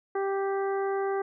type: harmonic tone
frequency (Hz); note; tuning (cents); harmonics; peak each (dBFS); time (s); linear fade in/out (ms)
392; G4; 0; 1 / 2 / 3 / 4 / 5; -27 / -33 / -38 / -41 / -45; 0.15-1.22; 5
effects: none